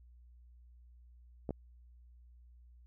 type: clicks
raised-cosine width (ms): 2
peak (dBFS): -24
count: 2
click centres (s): 1.492 / 1.507
effects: added 60 Hz sine -56 dBFS peak until 2.86 s